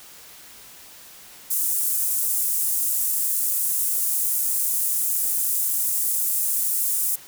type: high-pass noise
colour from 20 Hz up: pink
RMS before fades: -23 dBFS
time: 1.5-7.16 s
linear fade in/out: 10 ms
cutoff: 8700 Hz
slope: 24 dB/octave
effects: white hiss -45 dBFS RMS until 7.27 s